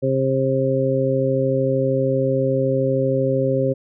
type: harmonic tone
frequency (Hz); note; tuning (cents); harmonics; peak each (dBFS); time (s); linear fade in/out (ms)
133.2; C3; +31; 1 / 2 / 3 / 4; -22 / -24 / -23 / -20; 0.02-3.74; 20
effects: none